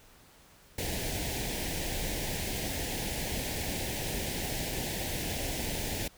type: band-stop noise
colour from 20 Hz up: pink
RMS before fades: -34 dBFS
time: 0.78-6.08 s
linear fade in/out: 5 ms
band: 870 to 1700 Hz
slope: 48 dB/octave
effects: pink hiss -58 dBFS RMS until 6.17 s